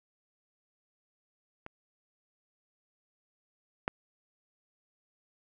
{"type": "clicks", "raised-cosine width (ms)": 0.5, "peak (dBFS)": [-27, -14], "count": 2, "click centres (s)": [1.664, 3.879], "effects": []}